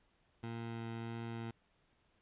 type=tone with vibrato; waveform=20% pulse; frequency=115.2 Hz; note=A#2; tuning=20 cents flat; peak=-36 dBFS; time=0.43-1.51 s; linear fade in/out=5 ms; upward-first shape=sine; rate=1.6 Hz; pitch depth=8 cents each way; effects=pink hiss -74 dBFS RMS until 2.21 s + resampled to 8000 Hz